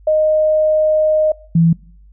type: tone pair in turn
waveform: sine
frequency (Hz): 619 / 166.05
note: D#5 / E3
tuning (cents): -9 / +13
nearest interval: octave + major seventh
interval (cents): 2278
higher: first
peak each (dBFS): -10 / -8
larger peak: second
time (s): 0.07-1.32 / 1.55-1.73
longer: first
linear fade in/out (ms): 5
effects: noise-tail reverb RT60 0.6 s tail -24 dB re dry + added 50 Hz sine -41 dBFS peak until 2.12 s